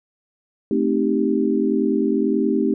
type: chord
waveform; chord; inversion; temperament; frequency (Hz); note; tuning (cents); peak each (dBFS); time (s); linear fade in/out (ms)
sine; A half-diminished seventh; none; equal; 220 / 261.6 / 311.1 / 392; A3 / C4 / Eb4 / G4; 0 / 0 / 0 / 0; -22; 0.71-2.74; 2
effects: none